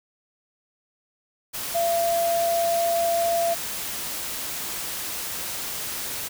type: tone in noise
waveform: sine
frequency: 679 Hz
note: F5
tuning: 49 cents flat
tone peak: -20 dBFS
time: 1.74-3.55 s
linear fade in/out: 20 ms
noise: white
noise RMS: -31 dBFS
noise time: 1.53-6.29 s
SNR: +8 dB
effects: none